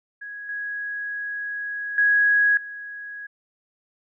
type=tone with level steps; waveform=sine; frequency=1661.2 Hz; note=G#6; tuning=in tune; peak=-33 / -27 / -15 / -33 dBFS; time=0.21-3.27 s; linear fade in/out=10 ms; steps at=0.49 / 1.98 / 2.57 s; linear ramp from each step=2 ms; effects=none